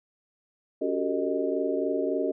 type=tone cluster; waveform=sine; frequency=280.6 / 368 / 391.6 / 455 / 618 Hz; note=C#4 / F#4 / G4 / A#4 / D#5; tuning=+21 / -9 / -2 / -42 / -12 cents; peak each=-31 dBFS; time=0.81-2.32 s; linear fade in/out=10 ms; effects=none